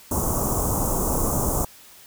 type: band-stop noise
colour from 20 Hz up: pink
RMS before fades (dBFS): -23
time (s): 0.11-1.65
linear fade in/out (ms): 5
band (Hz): 1200 to 6300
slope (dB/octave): 48
effects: white hiss -48 dBFS RMS until 2.06 s